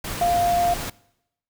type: tone in noise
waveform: sine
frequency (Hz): 698.5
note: F5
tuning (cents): 0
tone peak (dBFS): -17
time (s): 0.21-0.74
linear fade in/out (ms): 5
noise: pink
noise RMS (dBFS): -30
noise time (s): 0.04-0.9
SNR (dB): +10
effects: noise-tail reverb RT60 0.8 s tail -22 dB re dry